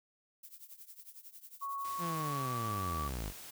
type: noise with tremolo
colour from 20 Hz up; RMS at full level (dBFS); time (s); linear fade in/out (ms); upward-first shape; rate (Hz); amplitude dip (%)
violet; -49; 0.43-2.34; 5; triangle; 11; 90
type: tone with pitch glide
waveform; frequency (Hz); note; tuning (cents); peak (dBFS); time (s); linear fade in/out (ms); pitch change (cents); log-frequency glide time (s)
sine; 1108.7 to 1150.5; C#6 to D6; 0 to -36; -36; 1.61-3.09; 20; +64; 2.22-2.54
type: noise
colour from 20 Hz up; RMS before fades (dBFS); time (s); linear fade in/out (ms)
white; -49; 1.84-3.51; 10
type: linear sweep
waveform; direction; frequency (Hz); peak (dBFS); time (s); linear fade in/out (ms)
sawtooth; down; 177.4 to 44.65; -33; 1.98-3.33; 50
effects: none